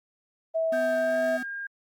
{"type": "tone", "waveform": "sine", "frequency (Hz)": 650, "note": "E5", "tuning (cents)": -24, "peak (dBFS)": -23, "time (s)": [0.54, 1.38], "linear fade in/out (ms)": 20}
{"type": "tone with tremolo", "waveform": "square", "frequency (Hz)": 251.2, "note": "B3", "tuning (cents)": 30, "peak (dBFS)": -33, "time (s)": [0.72, 1.43], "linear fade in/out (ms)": 5, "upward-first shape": "triangle", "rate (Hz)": 2.2, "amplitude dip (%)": 25}
{"type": "tone with pitch glide", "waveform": "sine", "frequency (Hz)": [1575, 1611.8], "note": ["G6", "G6"], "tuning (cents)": [8, 48], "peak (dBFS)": -32, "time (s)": [0.73, 1.67], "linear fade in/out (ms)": 5, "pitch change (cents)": 40, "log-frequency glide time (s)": [1, 1.2]}
{"effects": ["Opus 32 kbps"]}